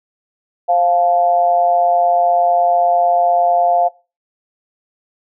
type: tone with amplitude modulation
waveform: sine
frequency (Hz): 698.5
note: F5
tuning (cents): 0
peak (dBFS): -7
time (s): 0.68-3.89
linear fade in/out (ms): 20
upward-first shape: sine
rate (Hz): 171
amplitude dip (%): 70
effects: noise-tail reverb RT60 0.3 s tail -20 dB re dry